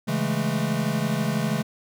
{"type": "chord", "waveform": "square", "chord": "A major seventh", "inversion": "first", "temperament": "equal", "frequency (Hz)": [138.59, 164.81, 207.7, 220], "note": ["C#3", "E3", "G#3", "A3"], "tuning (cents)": [0, 0, 0, 0], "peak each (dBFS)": -29, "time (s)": [0.07, 1.63], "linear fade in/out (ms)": 20, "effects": []}